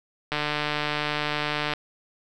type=click train; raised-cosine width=0.3 ms; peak=-10 dBFS; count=212; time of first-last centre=0.32-1.736 s; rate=149 Hz; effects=none